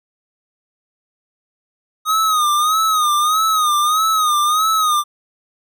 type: tone with vibrato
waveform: square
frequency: 1244.5 Hz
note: D#6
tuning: in tune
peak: -14 dBFS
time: 2.05-5.04 s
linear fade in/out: 50 ms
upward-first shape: sine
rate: 1.6 Hz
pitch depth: 84 cents each way
effects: none